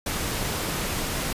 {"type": "noise", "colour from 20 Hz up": "pink", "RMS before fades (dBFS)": -28, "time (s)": [0.06, 1.33], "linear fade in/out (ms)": 5, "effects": ["resampled to 32000 Hz"]}